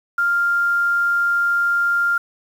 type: tone with quantisation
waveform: sine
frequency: 1396.9 Hz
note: F6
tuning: in tune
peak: -15 dBFS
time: 0.18-2.18 s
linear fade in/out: 5 ms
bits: 7
effects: none